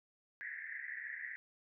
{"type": "band-pass noise", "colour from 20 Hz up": "white", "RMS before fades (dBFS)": -45, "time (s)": [0.41, 1.36], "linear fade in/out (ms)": 0, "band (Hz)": [1700, 2000], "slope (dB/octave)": 96, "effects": []}